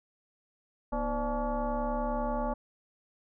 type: tone with frequency modulation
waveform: sine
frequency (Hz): 311.1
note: D#4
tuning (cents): 0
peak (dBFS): -28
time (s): 0.92-2.54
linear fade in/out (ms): 10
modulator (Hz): 276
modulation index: 2.6
effects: none